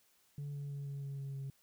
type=tone with pitch steps; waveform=sine; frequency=143.8 / 142.56 / 141.33 / 140.11 / 138.9 / 137.7 / 136.52 Hz; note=D3 / C#3 / C#3 / C#3 / C#3 / C#3 / C#3; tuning=-36 / +49 / +34 / +19 / +4 / -11 / -26 cents; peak=-37 dBFS; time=0.38-1.5 s; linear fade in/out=2 ms; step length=160 ms; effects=tanh soft clip ceiling -38 dBFS + white hiss -71 dBFS RMS until 1.62 s